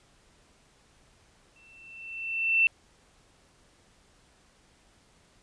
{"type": "tone with exponential growth", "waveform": "sine", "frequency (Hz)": 2681, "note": "E7", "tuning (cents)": 29, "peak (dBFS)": -17, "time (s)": [1.56, 2.67], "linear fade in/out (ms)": 1, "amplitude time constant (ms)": 240, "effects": ["pink hiss -62 dBFS RMS until 5.42 s", "resampled to 22050 Hz"]}